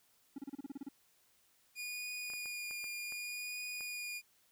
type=tone bursts; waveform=triangle; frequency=277.2 Hz; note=C#4; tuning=in tune; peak=-38 dBFS; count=10; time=0.36-0.888 s; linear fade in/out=5 ms; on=24 ms; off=32 ms
type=tone with vibrato; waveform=sawtooth; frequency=2440 Hz; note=D#7; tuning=34 cents flat; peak=-37 dBFS; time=1.75-4.22 s; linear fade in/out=50 ms; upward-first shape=triangle; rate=0.66 Hz; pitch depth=20 cents each way
type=clicks; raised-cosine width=0.5 ms; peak=-39 dBFS; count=7; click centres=2.301 / 2.336 / 2.458 / 2.71 / 2.842 / 3.123 / 3.808 s
effects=white hiss -71 dBFS RMS until 4.51 s